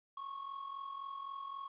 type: tone with amplitude modulation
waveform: triangle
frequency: 1100 Hz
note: C#6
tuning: 14 cents flat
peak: -37 dBFS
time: 0.17-1.68 s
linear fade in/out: 5 ms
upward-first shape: sine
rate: 43.8 Hz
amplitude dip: 65%
effects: resampled to 8000 Hz + 12-bit